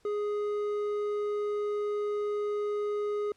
sine tone with hard clipping, 415.3 Hz, G#4, in tune, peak -30 dBFS, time 0.05-3.32 s, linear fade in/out 2 ms, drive 6 dB, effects pink hiss -67 dBFS RMS until 3.36 s + low-pass 9000 Hz 12 dB/octave

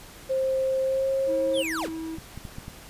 sine tone with pitch glide, 528 to 536.9 Hz, C5 to C5, +16 to +45 cents, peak -22 dBFS, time 0.29-1.63 s, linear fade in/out 20 ms, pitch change +29 cents, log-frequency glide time 0.84-1.09 s
triangle tone, 323 Hz, E4, 35 cents flat, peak -29 dBFS, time 1.26-2.19 s, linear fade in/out 50 ms
square linear sweep, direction down, 3709 to 38.89 Hz, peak -29 dBFS, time 1.53-1.9 s, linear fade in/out 50 ms
clicks, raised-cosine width 5 ms, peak -25 dBFS, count 5, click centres 2.185 / 2.376 / 2.452 / 2.584 / 2.681 s
effects pink hiss -46 dBFS RMS until 2.89 s + resampled to 32000 Hz

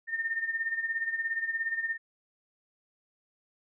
sine tone with tremolo, 1818 Hz, A#6, 44 cents flat, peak -26 dBFS, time 0.07-1.98 s, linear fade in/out 50 ms, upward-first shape sine, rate 17 Hz, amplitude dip 70%, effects none

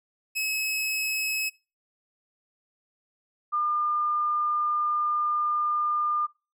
sawtooth / sine tone pair in turn, 2572 / 1205.1 Hz, E7 / D6, -43 / +44 cents, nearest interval octave + minor second, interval 1313 cents, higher first, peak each -23 dBFS, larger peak neither, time 0.35-1.5 / 3.52-6.27 s, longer second, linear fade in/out 20 ms, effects noise-tail reverb RT60 0.3 s tail -23 dB re dry

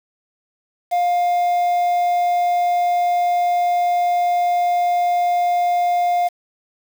triangle tone with quantisation, 705 Hz, F5, 16 cents sharp, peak -13 dBFS, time 0.91-6.29 s, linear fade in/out 20 ms, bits 6, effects none

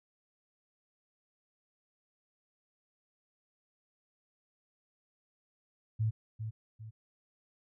sine tone with echo, 110 Hz, A2, in tune, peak -27 dBFS, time 5.99-6.11 s, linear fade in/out 20 ms, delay 400 ms, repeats 2, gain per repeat -8 dB, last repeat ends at 6.91 s, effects none

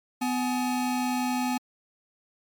square tone pair together, 251 / 844.3 Hz, B3 / G#5, +28 / +28 cents, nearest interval octave + major sixth, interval 2100 cents, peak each -27 / -31 dBFS, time 0.21-1.58 s, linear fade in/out 10 ms, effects MP3 96 kbps

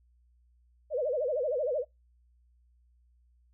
sine tone with vibrato, 550 Hz, C#5, 14 cents flat, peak -27 dBFS, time 0.9-1.85 s, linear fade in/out 50 ms, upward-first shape sine, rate 13 Hz, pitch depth 230 cents each way, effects noise-tail reverb RT60 0.2 s tail -26 dB re dry + added 60 Hz sine -62 dBFS peak until 3.53 s

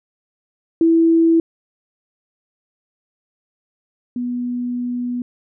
sine tone pair in turn, 329.6 / 244.9 Hz, E4 / B3, 0 / -14 cents, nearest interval perfect fourth, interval 514 cents, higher first, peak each -10 / -20 dBFS, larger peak first, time 0.81-1.4 / 4.16-5.22 s, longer second, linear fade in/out 2 ms, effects none

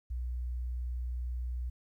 sine tone, 61.3 Hz, B1, 12 cents flat, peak -32 dBFS, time 0.1-1.7 s, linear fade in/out 10 ms, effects tanh soft clip ceiling -28 dBFS + 12-bit

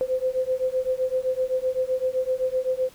sine beating tone pair, 511 / 518.8 Hz, C5 / C5, -41 / -15 cents, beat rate 7.8 Hz, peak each -25 dBFS, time 0.01-2.89 s, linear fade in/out 0 ms, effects pink hiss -51 dBFS RMS until 2.94 s

